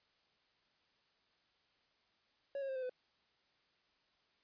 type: tone with pitch steps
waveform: triangle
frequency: 557 / 543.3 / 530 / 517 / 504.3 Hz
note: C#5 / C#5 / C5 / C5 / B4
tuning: +8 / -35 / +22 / -21 / +36 cents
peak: -36 dBFS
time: 2.55-2.895 s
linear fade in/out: 2 ms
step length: 69 ms
effects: white hiss -75 dBFS RMS until 4.43 s + resampled to 11025 Hz